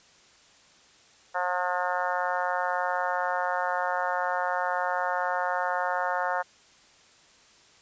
harmonic tone, 179.8 Hz, F#3, 49 cents flat, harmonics 3 / 4 / 5 / 6 / 7 / 8 / 9 / 10, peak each -33 / -31 / -31 / -35 / -36 / -33 / -39 / -38 dBFS, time 1.34-6.43 s, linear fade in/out 20 ms, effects white hiss -57 dBFS RMS until 7.81 s + resampled to 16000 Hz

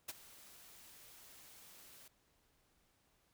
white noise with ADSR envelope, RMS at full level -41 dBFS, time 0.08-2.08 s, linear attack 11 ms, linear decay 28 ms, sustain -18 dB, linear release 3 ms, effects pink hiss -75 dBFS RMS until 3.33 s

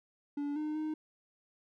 triangle tone with pitch steps, 288.1 / 304.7 / 309.5 Hz, D4 / D#4 / D#4, -33 / -36 / -9 cents, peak -31 dBFS, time 0.37-0.94 s, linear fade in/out 5 ms, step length 190 ms, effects none

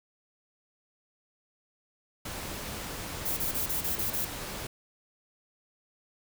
pink noise, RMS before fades -38 dBFS, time 2.25-4.67 s, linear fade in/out 5 ms
violet noise bursts, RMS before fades -31 dBFS, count 7, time 3.25-4.252 s, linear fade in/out 10 ms, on 120 ms, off 27 ms
effects none

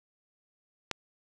click, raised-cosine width 0.2 ms, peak -13 dBFS, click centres 0.913 s, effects none

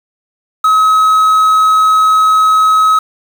triangle tone with quantisation, 1278 Hz, D#6, 46 cents sharp, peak -4 dBFS, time 0.64-2.99 s, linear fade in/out 5 ms, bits 5, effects none

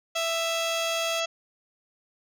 harmonic tone, 662 Hz, E5, 7 cents sharp, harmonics 1 / 2 / 3 / 4 / 5 / 6 / 7 / 8 / 9 / 10, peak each -29 / -34 / -39 / -33 / -32 / -43 / -41 / -42 / -45 / -38 dBFS, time 0.15-1.26 s, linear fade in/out 10 ms
5% pulse tone, 1239 Hz, D#6, 8 cents flat, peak -26 dBFS, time 0.15-1.21 s, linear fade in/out 20 ms
effects none

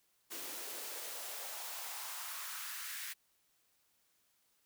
white noise with high-pass filter sweep, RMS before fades -44 dBFS, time 0.3-3.14 s, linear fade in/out 20 ms, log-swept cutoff 300 to 1800 Hz, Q 2.2, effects white hiss -75 dBFS RMS until 4.65 s

